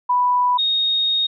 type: tone pair in turn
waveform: sine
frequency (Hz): 987.8 / 3725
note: B5 / A#7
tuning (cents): 0 / -2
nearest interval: octave + major seventh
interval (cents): 2298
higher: second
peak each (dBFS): -14 / -16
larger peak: first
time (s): 0.09-0.58 / 0.58-1.27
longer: second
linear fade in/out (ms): 10
effects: none